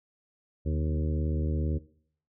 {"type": "harmonic tone with a mistuned harmonic", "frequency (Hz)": 77.78, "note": "D#2", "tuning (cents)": 0, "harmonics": [1, 2, 3, 4, 5, 6, 7], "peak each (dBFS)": [-27, -33, -37, -39, -41, -43, -44], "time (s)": [0.65, 1.79], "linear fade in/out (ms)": 20, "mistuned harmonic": 2, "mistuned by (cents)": -54, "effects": ["noise-tail reverb RT60 0.6 s tail -19 dB re dry"]}